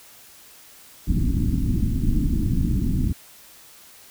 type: low-pass noise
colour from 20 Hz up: pink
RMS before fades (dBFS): -21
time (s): 1.07-3.13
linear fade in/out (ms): 10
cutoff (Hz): 300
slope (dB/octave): 48
effects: white hiss -48 dBFS RMS until 4.1 s